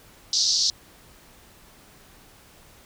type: band-pass noise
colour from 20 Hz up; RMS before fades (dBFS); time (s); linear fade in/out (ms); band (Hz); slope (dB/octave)
pink; -22; 0.33-0.7; 2; 4200 to 5900; 48
effects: pink hiss -52 dBFS RMS until 2.85 s